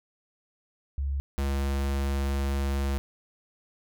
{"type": "tone pair in turn", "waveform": ["sine", "square"], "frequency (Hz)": [69.3, 69.06], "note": ["C#2", "C#2"], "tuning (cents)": [0, -6], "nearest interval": "unison", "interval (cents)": 6, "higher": "first", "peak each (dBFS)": -26, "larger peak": "neither", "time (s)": [[0.98, 1.2], [1.38, 2.98]], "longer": "second", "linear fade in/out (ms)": 0, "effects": []}